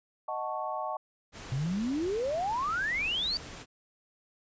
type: chord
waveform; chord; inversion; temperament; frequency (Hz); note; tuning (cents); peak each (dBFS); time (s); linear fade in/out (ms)
sine; D# half-diminished seventh; none; equal; 622.3 / 740 / 880 / 1108.7; D#5 / F#5 / A5 / C#6; 0 / 0 / 0 / 0; -37; 0.28-0.97; 5
type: noise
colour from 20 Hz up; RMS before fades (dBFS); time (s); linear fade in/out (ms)
pink; -44; 1.32-3.66; 50
type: exponential sweep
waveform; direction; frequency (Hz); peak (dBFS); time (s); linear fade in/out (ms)
sine; up; 124.6 to 4699; -28; 1.52-3.37; 0
effects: resampled to 16000 Hz